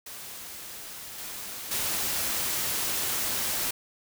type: noise with level steps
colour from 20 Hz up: white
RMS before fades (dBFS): -41 / -38 / -29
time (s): 0.06-3.71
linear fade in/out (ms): 5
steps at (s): 1.18 / 1.71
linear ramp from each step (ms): 5
effects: none